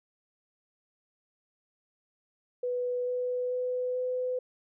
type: tone with pitch steps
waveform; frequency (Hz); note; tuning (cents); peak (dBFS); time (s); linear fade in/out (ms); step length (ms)
sine; 493.9 / 497.3 / 500.8 / 504.3; B4 / B4 / B4 / B4; 0 / +12 / +24 / +36; -28; 2.63-4.39; 5; 440
effects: none